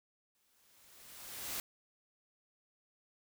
white noise with exponential growth, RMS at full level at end -38 dBFS, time 0.35-1.6 s, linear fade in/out 1 ms, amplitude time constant 270 ms, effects none

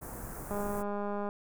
pink band-stop noise, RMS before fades -42 dBFS, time 0.01-0.83 s, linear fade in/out 20 ms, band 1500 to 7900 Hz, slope 24 dB/octave
click train, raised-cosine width 1 ms, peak -23 dBFS, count 160, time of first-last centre 0.51-1.289 s, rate 204 Hz
effects none

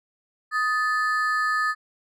triangle ring-modulated tone, 1500 Hz, F#6, 23 cents sharp, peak -16 dBFS, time 0.51-1.75 s, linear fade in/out 50 ms, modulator 249 Hz, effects none

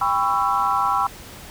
sine chord, C# half-diminished seventh, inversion second, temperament just, 798.3 / 997.9 / 1108.7 / 1330.5 Hz, G5 / B5 / C#6 / E6, +31 / +18 / 0 / +16 cents, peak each -23 dBFS, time 0.01-1.07 s, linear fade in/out 5 ms, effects pink hiss -40 dBFS RMS until 1.5 s

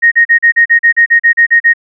sine tone bursts, 1864.7 Hz, A#6, in tune, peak -3 dBFS, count 13, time 0.02-1.737 s, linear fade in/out 20 ms, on 97 ms, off 38 ms, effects none

